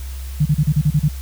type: tone bursts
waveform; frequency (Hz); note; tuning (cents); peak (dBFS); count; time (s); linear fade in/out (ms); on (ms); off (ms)
sine; 150; D3; +37; -11; 8; 0.4-1.086; 10; 56; 34
effects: added 66 Hz sine -26 dBFS peak until 1.21 s + white hiss -41 dBFS RMS until 1.21 s